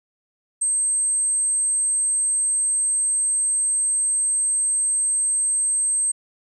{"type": "tone", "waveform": "sine", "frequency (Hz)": 8300, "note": "C9", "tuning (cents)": -15, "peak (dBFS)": -18, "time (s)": [0.61, 6.12], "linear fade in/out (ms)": 10, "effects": []}